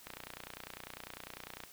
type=click train; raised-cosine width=0.3 ms; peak=-27 dBFS; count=48; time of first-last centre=0.07-1.637 s; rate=30 Hz; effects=white hiss -56 dBFS RMS until 1.72 s